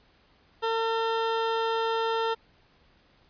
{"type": "tone", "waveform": "20% pulse", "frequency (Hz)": 452.6, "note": "A4", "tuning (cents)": 49, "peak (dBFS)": -20, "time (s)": [0.62, 2.35], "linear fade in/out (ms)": 20, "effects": ["pink hiss -62 dBFS RMS until 3.29 s", "resampled to 11025 Hz"]}